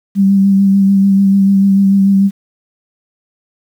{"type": "tone with vibrato", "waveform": "sine", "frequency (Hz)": 196, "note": "G3", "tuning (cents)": 0, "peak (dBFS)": -6, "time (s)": [0.15, 2.31], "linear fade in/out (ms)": 50, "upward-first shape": "sine", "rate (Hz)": 6.8, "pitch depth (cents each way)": 21, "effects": ["7-bit"]}